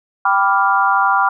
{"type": "chord", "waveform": "sine", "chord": "G dominant seventh", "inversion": "none", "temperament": "equal", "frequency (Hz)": [784, 987.8, 1174.7, 1396.9], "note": ["G5", "B5", "D6", "F6"], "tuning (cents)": [0, 0, 0, 0], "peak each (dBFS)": -17, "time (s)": [0.25, 1.29], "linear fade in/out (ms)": 5, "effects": []}